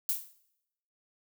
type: noise with exponential decay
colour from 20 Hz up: violet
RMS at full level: -26 dBFS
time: 0.09-0.33 s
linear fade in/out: 1 ms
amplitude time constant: 52 ms
effects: noise-tail reverb RT60 0.8 s tail -18 dB re dry